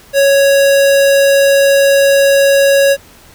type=tone; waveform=square; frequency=554.4 Hz; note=C#5; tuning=in tune; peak=-7 dBFS; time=0.13-2.97 s; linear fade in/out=50 ms; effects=pink hiss -41 dBFS RMS until 3.34 s